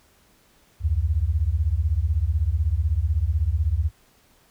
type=beating tone pair; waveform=sine; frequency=70.1 / 86.1 Hz; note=C#2 / F2; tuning=+20 / -24 cents; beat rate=16 Hz; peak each=-22 dBFS; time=0.8-3.91 s; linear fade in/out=50 ms; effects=pink hiss -59 dBFS RMS until 4.5 s